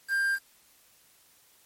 triangle tone with quantisation, 1593 Hz, G6, 27 cents sharp, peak -22 dBFS, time 0.08-0.39 s, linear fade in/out 50 ms, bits 7, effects white hiss -61 dBFS RMS until 1.65 s + MP3 64 kbps

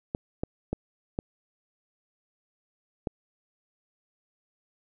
clicks, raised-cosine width 2 ms, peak -15 dBFS, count 5, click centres 0.149 / 0.435 / 0.73 / 1.189 / 3.072 s, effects none

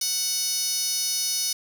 10% pulse tone with high-pass filter, 740 Hz, F#5, in tune, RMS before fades -26 dBFS, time 0.01-1.53 s, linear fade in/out 5 ms, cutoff 6100 Hz, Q 3.2, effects 7-bit

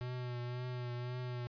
square tone with vibrato, 123.47 Hz, B2, in tune, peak -39 dBFS, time 0.01-1.47 s, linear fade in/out 0 ms, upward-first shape triangle, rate 1.9 Hz, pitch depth 34 cents each way, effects resampled to 11025 Hz

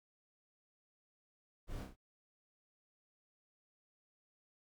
brown noise with echo, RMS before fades -43 dBFS, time 1.67-1.87 s, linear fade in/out 50 ms, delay 31 ms, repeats 3, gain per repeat -4 dB, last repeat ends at 1.963 s, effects none

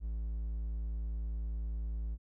triangle tone, 55 Hz, A1, in tune, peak -32 dBFS, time 0-2.18 s, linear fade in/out 50 ms, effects none

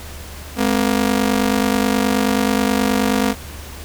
sawtooth ring-modulated tone, 235.5 Hz, A#3, 18 cents sharp, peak -8 dBFS, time 0.56-3.35 s, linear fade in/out 50 ms, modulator 24.7 Hz, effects added 74 Hz sine -34 dBFS peak until 3.84 s + pink hiss -36 dBFS RMS until 3.84 s

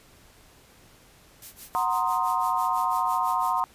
blue noise with tremolo, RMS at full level -40 dBFS, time 1.42-3.6 s, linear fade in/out 2 ms, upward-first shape sine, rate 6 Hz, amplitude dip 95%
sine chord, C half-diminished seventh, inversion second, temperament equal, 740 / 932.3 / 1046.5 / 1244.5 Hz, Gb5 / Bb5 / C6 / Eb6, 0 / 0 / 0 / 0 cents, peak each -29 / -27 / -26 / -31 dBFS, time 1.75-3.64 s, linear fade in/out 0 ms
effects pink hiss -55 dBFS RMS until 3.74 s + resampled to 32000 Hz

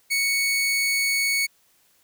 sawtooth tone, 2221 Hz, C#7, 3 cents sharp, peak -17 dBFS, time 0.1-1.47 s, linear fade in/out 20 ms, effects white hiss -62 dBFS RMS until 2.03 s

